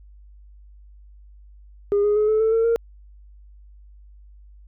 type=tone with pitch steps; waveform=sine; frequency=406.8 / 415.6 / 424.6 / 433.7 / 443.1 / 452.7 / 462.5 Hz; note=G#4 / G#4 / G#4 / A4 / A4 / A4 / A#4; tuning=-36 / +1 / +38 / -25 / +12 / +49 / -14 cents; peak=-14 dBFS; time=1.92-2.76 s; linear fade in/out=0 ms; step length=120 ms; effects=tanh soft clip ceiling -14 dBFS + added 50 Hz sine -44 dBFS peak until 4.67 s